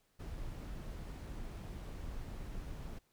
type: noise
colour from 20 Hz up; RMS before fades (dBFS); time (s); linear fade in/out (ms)
brown; -44; 0.19-2.99; 10
effects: pink hiss -75 dBFS RMS until 3.12 s